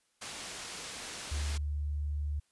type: low-pass noise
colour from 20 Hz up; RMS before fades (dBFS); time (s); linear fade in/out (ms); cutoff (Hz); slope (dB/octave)
white; -43; 0.21-1.58; 10; 7200; 12
type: tone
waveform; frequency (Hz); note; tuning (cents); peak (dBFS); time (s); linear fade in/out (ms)
sine; 73.42; D2; 0; -31; 1.31-2.4; 10
effects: white hiss -74 dBFS RMS until 2.51 s + resampled to 24000 Hz